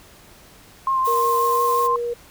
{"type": "tone with vibrato", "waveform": "sine", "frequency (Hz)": 1057, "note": "C6", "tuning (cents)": 17, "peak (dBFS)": -17, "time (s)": [0.87, 1.96], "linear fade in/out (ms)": 2, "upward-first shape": "triangle", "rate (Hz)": 5.6, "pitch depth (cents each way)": 29}
{"type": "noise", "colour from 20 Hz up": "blue", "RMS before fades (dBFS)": -33, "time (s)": [1.04, 1.88], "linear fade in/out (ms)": 20}
{"type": "tone with pitch glide", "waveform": "sine", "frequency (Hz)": [468.6, 476], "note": ["A#4", "A#4"], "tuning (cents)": [9, 36], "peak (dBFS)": -22, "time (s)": [1.07, 2.14], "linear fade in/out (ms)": 10, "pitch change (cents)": 27, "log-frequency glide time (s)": [1.38, 1.62]}
{"effects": ["pink hiss -48 dBFS RMS until 2.3 s"]}